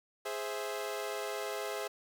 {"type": "chord", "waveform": "sawtooth", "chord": "Ab augmented", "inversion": "none", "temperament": "equal", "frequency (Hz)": [415.3, 523.3, 659.3], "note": ["Ab4", "C5", "E5"], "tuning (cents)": [0, 0, 0], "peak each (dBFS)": [-35, -37, -37], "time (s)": [0.25, 1.88], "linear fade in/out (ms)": 10, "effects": []}